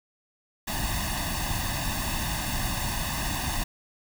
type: noise with comb filter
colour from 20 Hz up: pink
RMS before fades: -29 dBFS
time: 0.67-3.64 s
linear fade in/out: 10 ms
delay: 1.1 ms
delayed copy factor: +1
effects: none